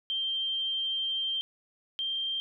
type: tone pair in turn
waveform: sine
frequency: 3154 / 3168 Hz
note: G7 / G7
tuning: +10 / +18 cents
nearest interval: unison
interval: 8 cents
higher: second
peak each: -28 / -29 dBFS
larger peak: first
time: 0.1-1.41 / 1.99-2.4 s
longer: first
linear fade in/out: 0 ms
effects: none